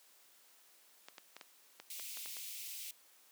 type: clicks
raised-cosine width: 0.2 ms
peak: -31 dBFS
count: 9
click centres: 1.085 / 1.182 / 1.366 / 1.412 / 1.8 / 1.997 / 2.172 / 2.259 / 2.368 s
type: high-pass noise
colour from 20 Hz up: white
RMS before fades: -46 dBFS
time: 1.9-2.91 s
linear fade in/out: 2 ms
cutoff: 2200 Hz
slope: 48 dB/octave
effects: white hiss -65 dBFS RMS until 3.31 s + high-pass 300 Hz 12 dB/octave